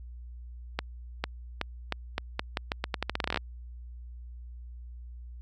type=accelerating click train; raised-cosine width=0.3 ms; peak=-12 dBFS; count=21; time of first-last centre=0.79-3.373 s; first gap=450 ms; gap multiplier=0.83; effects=added 60 Hz sine -41 dBFS peak until 5.41 s